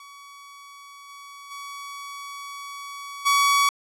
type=tone with level steps; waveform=sawtooth; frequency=1130 Hz; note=C#6; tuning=33 cents sharp; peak=-39 / -37 / -31 / -13 dBFS; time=0-3.69 s; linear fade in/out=2 ms; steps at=1.08 / 1.5 / 3.25 s; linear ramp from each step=20 ms; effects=low-pass 11000 Hz 12 dB/octave